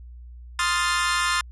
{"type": "chord", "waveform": "sawtooth", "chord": "F dominant seventh", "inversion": "second", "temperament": "equal", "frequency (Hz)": [1046.5, 1244.5, 1396.9, 1760], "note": ["C6", "Eb6", "F6", "A6"], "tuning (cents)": [0, 0, 0, 0], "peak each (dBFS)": [-22, -24, -23, -23], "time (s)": [0.59, 1.41], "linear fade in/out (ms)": 2, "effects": ["added 60 Hz sine -39 dBFS peak until 1.51 s", "resampled to 24000 Hz"]}